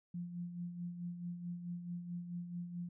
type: tone with tremolo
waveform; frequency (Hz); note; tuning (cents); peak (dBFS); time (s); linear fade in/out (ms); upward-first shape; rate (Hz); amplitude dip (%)
sine; 174.61; F3; 0; -38; 0.14-2.89; 5; sine; 4.6; 55
effects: none